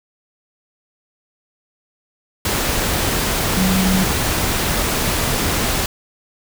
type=tone in noise; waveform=sine; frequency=187.6 Hz; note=F#3; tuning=24 cents sharp; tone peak=-15 dBFS; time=3.57-4.04 s; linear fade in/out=2 ms; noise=pink; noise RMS=-19 dBFS; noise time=2.45-5.86 s; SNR=+1 dB; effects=none